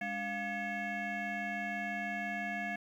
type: tone with frequency modulation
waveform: sine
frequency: 1197 Hz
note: D6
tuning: 33 cents sharp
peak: -33 dBFS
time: 0.01-2.76 s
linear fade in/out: 5 ms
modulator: 496 Hz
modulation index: 2.3
effects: tanh soft clip ceiling -31 dBFS + 11-bit